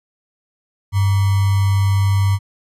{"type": "tone with sample-and-hold", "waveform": "sine", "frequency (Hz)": 98.3, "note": "G2", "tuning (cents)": 5, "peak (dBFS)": -12, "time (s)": [0.92, 2.39], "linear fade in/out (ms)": 50, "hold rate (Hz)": 1050, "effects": ["resampled to 32000 Hz"]}